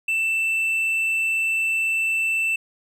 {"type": "tone", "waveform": "triangle", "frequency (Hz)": 2662, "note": "E7", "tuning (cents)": 16, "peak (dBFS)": -18, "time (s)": [0.08, 2.56], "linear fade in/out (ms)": 5, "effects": []}